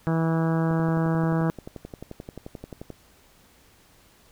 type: harmonic tone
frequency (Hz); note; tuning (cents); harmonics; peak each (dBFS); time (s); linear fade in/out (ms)
163.1; E3; -18; 1 / 2 / 3 / 4 / 5 / 6 / 7 / 8 / 9 / 10; -22 / -28 / -32 / -34 / -36 / -38 / -39 / -40 / -41 / -42; 0.07-1.5; 0
type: click train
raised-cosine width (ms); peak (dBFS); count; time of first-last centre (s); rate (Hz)
2; -23; 26; 0.71-2.903; 11.4
effects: pink hiss -57 dBFS RMS until 4.31 s